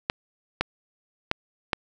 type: clicks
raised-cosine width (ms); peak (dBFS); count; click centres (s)
0.3; -6; 4; 0.099 / 0.61 / 1.314 / 1.732
effects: none